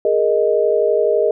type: chord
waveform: sine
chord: Ab suspended second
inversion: none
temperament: just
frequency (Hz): 415.3 / 467.2 / 623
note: Ab4 / Bb4 / Eb5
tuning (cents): 0 / +4 / +2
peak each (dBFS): -17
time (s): 0.05-1.31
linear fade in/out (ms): 2
effects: none